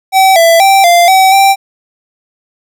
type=tone with pitch steps; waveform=square; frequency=766 / 667 / 780 / 693 / 763 / 783 Hz; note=G5 / E5 / G5 / F5 / G5 / G5; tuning=-40 / +20 / -9 / -14 / -47 / -2 cents; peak=-4 dBFS; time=0.12-1.56 s; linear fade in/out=50 ms; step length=240 ms; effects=none